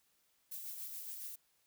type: noise with tremolo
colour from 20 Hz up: violet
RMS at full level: -44 dBFS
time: 0.51-1.36 s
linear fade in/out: 10 ms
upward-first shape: sine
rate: 7.1 Hz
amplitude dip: 35%
effects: white hiss -75 dBFS RMS until 1.66 s